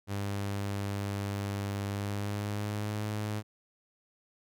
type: tone with pitch glide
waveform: sawtooth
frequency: 100.3 to 105.77 Hz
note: G2 to G#2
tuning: +40 to +32 cents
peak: -28 dBFS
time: 0.07-3.43 s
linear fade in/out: 50 ms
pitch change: +92 cents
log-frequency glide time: 1.85-3.03 s
effects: none